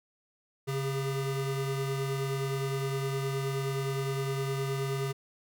square tone pair together, 137.51 / 402.9 Hz, C#3 / G4, -14 / +48 cents, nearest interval octave + perfect fifth, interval 1862 cents, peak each -32 / -35 dBFS, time 0.67-5.13 s, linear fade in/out 20 ms, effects none

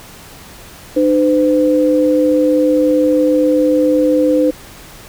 sine tone pair together, 302.6 / 508.9 Hz, D#4 / C5, -48 / -48 cents, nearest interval major sixth, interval 900 cents, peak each -12 dBFS, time 0.96-4.51 s, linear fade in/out 10 ms, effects pink hiss -37 dBFS RMS until 5.08 s

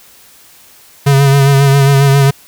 square tone with vibrato, 138.59 Hz, C#3, in tune, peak -6 dBFS, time 1.06-2.31 s, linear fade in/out 10 ms, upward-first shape sine, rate 7.4 Hz, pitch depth 35 cents each way, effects white hiss -42 dBFS RMS until 2.47 s

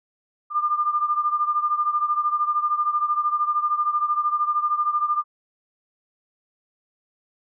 sine beating tone pair, 1198 / 1211 Hz, D6 / D#6, +34 / -47 cents, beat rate 13 Hz, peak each -21 / -25 dBFS, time 0.5-5.24 s, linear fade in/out 50 ms, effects none

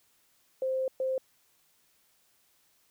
sine tone bursts at uneven times, 523.3 Hz, C5, in tune, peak -27 dBFS, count 2, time 0.62-0.88 / 1-1.18 s, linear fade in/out 2 ms, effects white hiss -68 dBFS RMS until 2.9 s

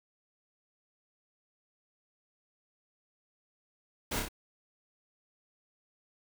pink noise with echo, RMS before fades -34 dBFS, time 4.11-4.2 s, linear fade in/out 10 ms, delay 29 ms, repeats 3, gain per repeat -3 dB, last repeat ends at 4.287 s, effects none

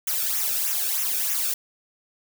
blue noise with flanger, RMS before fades -25 dBFS, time 0.07-1.54 s, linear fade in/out 5 ms, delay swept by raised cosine 0.22 to 1.02 ms, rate 3.2 Hz, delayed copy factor -0.75, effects none

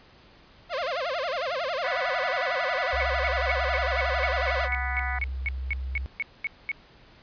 sawtooth tone with vibrato, 603 Hz, D5, 46 cents sharp, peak -23 dBFS, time 0.69-4.69 s, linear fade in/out 50 ms, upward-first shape sine, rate 11 Hz, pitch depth 290 cents each way
harmonic tone, 246.9 Hz, B3, in tune, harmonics 3 / 4 / 5 / 6 / 7 / 8 / 9, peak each -35 / -39 / -39 / -35 / -38 / -33 / -39 dBFS, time 1.84-5.19 s, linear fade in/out 5 ms
sine tone, 65.41 Hz, C2, in tune, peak -29 dBFS, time 2.93-6.06 s, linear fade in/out 0 ms
sine tone bursts, 2217 Hz, C#7, in tune, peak -25 dBFS, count 16, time 3-6.716 s, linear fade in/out 0 ms, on 26 ms, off 220 ms
effects pink hiss -54 dBFS RMS until 7.22 s + resampled to 11025 Hz

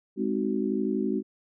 sine chord, Ab dominant seventh, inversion none, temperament just, 207.7 / 259.6 / 311.5 / 373.8 Hz, Ab3 / C4 / Eb4 / Gb4, 0 / -13 / +2 / +18 cents, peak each -29 / -30 / -32 / -30 dBFS, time 0.16-1.23 s, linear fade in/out 50 ms, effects none

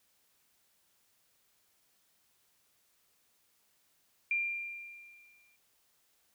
sine tone with exponential decay, 2385 Hz, D7, 26 cents sharp, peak -27 dBFS, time 4.31-5.56 s, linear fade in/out 2 ms, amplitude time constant 270 ms, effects white hiss -72 dBFS RMS until 6.34 s

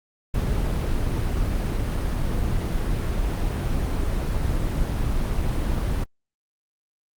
brown noise, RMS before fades -23 dBFS, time 0.34-6.04 s, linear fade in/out 5 ms, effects Opus 24 kbps

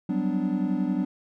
triangle chord, G major seventh, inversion third, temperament equal with one note detuned, 185 / 196 / 250.5 / 293.7 Hz, F#3 / G3 / B3 / D4, 0 / 0 / +25 / 0 cents, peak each -27 dBFS, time 0.09-1.05 s, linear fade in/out 5 ms, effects none

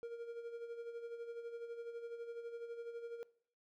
triangle tone with tremolo, 467.9 Hz, A#4, 6 cents sharp, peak -39 dBFS, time 0.03-3.23 s, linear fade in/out 0 ms, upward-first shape sine, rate 12 Hz, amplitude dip 55%, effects noise-tail reverb RT60 0.6 s tail -22 dB re dry

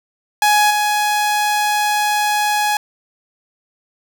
sawtooth tone with level steps, 837 Hz, G#5, 13 cents sharp, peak -7 / -11 dBFS, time 0.42-2.77 s, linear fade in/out 2 ms, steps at 0.7 s, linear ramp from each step 10 ms, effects none

